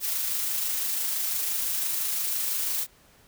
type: noise with amplitude modulation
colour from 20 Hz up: blue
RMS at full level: -27 dBFS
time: 0-2.87 s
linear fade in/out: 50 ms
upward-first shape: sine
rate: 25.9 Hz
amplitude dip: 25%
effects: pink hiss -58 dBFS RMS until 3.27 s